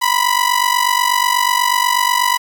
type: ring-modulated tone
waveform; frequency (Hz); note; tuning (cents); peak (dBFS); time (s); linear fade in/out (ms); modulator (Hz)
sawtooth; 987.8; B5; 0; -6; 0.01-2.38; 20; 24.1
effects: 7-bit